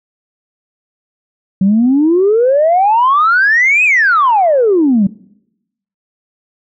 sine exponential two-way sweep, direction up then down, 185 to 2583 to 185 Hz, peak -6 dBFS, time 1.61-5.07 s, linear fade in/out 5 ms, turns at 3.84 s, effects noise-tail reverb RT60 0.9 s tail -24 dB re dry + tanh soft clip ceiling -3 dBFS

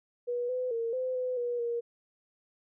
sine tone with pitch steps, 485.2 / 505 / 460.3 / 512 / 505 / 482.8 / 471.3 Hz, B4 / B4 / A#4 / C5 / B4 / B4 / A#4, -31 / +39 / -22 / -38 / +39 / -39 / +19 cents, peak -29 dBFS, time 0.27-1.81 s, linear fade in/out 20 ms, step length 220 ms, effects none

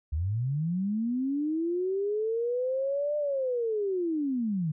sine linear two-way sweep, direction up then down, 70.2 to 599 to 146.2 Hz, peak -26 dBFS, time 0.12-4.72 s, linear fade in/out 10 ms, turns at 3.17 s, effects none

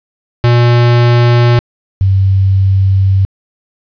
square / sine tone pair in turn, 120 / 96.35 Hz, B2 / G2, -49 / -29 cents, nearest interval major third, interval 380 cents, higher first, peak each -6 dBFS, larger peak neither, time 0.44-1.59 / 2.01-3.25 s, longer second, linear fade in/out 0 ms, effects resampled to 11025 Hz + 7-bit

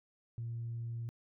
sine tone, 116.54 Hz, A#2, in tune, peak -36 dBFS, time 0.38-1.09 s, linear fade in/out 0 ms, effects tanh soft clip ceiling -33 dBFS

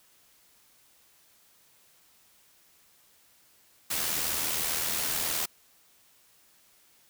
white noise with amplitude modulation, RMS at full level -28 dBFS, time 3.9-5.46 s, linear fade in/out 10 ms, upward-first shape sine, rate 79.4 Hz, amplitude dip 45%, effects white hiss -62 dBFS RMS until 7.09 s

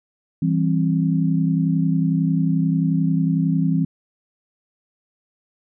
sine chord, C major, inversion first, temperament equal with one note detuned, 164.81 / 196 / 266.5 Hz, E3 / G3 / C4, 0 / 0 / +32 cents, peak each -18 / -24 / -22 dBFS, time 0.42-3.85 s, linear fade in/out 5 ms, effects none

